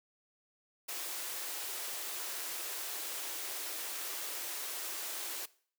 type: high-pass noise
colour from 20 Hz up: white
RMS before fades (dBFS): -40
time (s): 0.88-5.46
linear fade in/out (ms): 10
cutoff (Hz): 300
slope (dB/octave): 96
effects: noise-tail reverb RT60 0.5 s tail -20 dB re dry